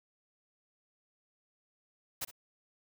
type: noise with echo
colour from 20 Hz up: white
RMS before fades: -36 dBFS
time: 2.21-2.25 s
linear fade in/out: 10 ms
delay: 63 ms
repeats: 1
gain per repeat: -15 dB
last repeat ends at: 2.313 s
effects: none